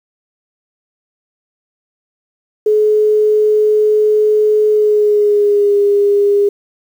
sine tone with pitch glide, 425.8 to 406.1 Hz, G#4 to G#4, +43 to -39 cents, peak -8 dBFS, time 2.66-6.49 s, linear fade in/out 5 ms, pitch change -82 cents, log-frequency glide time 4.7-5.77 s, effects 7-bit

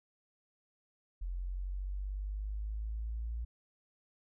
sine exponential sweep, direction up, 43.87 to 57.8 Hz, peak -35 dBFS, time 1.21-3.45 s, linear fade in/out 10 ms, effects none

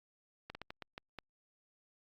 slowing click train, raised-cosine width 0.3 ms, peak -28 dBFS, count 7, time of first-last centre 0.5-1.187 s, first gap 50 ms, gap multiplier 1.33, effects Opus 48 kbps

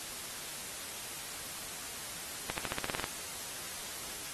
accelerating click train, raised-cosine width 0.3 ms, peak -16 dBFS, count 10, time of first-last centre 2.5-3.041 s, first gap 79 ms, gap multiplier 0.93, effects white hiss -42 dBFS RMS until 4.33 s + AAC 32 kbps

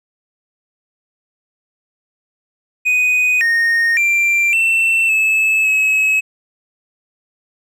triangle tone with pitch steps, 2492 / 1850 / 2364 / 2685 / 2604 / 2569 Hz, D#7 / A#6 / D7 / E7 / E7 / E7, +2 / -14 / +11 / +31 / -22 / -45 cents, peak -10 dBFS, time 2.85-6.21 s, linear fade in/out 20 ms, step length 560 ms, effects none

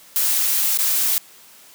blue noise with dropouts, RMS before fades -19 dBFS, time 0.16-1.18 s, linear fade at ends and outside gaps 0 ms, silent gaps 0.774-0.788 s, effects white hiss -47 dBFS RMS until 1.74 s + high-pass 150 Hz 12 dB/octave

